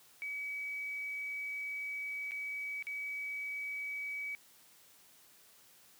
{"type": "tone with dropouts", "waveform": "sine", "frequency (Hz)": 2277, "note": "C#7", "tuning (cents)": 46, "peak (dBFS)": -37, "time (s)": [0.22, 4.35], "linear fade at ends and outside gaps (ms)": 0, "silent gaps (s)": [[2.31, 2.318], [2.825, 2.869]], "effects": ["white hiss -62 dBFS RMS until 5.99 s", "high-pass 80 Hz 12 dB/octave"]}